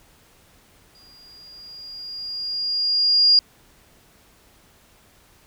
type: tone with exponential growth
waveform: sine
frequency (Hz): 4831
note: D8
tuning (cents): +48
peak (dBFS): -10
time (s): 0.95-3.39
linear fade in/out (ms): 1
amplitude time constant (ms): 530
effects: pink hiss -55 dBFS RMS until 5.46 s